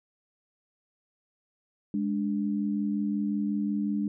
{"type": "tone pair together", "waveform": "sine", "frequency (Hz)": [206.3, 291.8], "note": ["G#3", "D4"], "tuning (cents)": [-11, -11], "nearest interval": "tritone", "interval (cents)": 600, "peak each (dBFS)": [-27, -31], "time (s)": [1.94, 4.08], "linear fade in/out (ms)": 2, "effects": []}